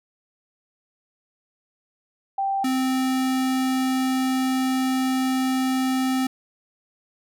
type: tone pair in turn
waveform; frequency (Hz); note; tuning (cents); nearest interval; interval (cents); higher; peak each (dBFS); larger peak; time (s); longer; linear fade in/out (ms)
sine / square; 784 / 260.4; G5 / C4; 0 / -8; octave + perfect fifth; 1908; first; -21 / -21; neither; 2.38-2.64 / 2.64-6.27; second; 5
effects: none